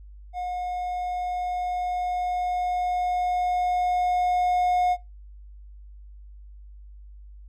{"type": "tone with level ramp", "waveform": "triangle", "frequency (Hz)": 721, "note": "F#5", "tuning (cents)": -45, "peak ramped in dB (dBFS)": [-26, -17], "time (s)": [0.33, 4.97], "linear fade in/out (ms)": 50, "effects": ["noise-tail reverb RT60 0.2 s tail -20 dB re dry", "added 50 Hz sine -42 dBFS peak until 7.48 s"]}